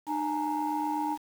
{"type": "tone cluster", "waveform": "sine", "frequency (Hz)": [303.3, 842, 930], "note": ["D#4", "G#5", "A#5"], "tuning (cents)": [-44, 24, -4], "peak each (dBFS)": -31, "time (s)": [0.06, 1.18], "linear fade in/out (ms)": 50, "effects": ["tanh soft clip ceiling -21 dBFS", "8-bit"]}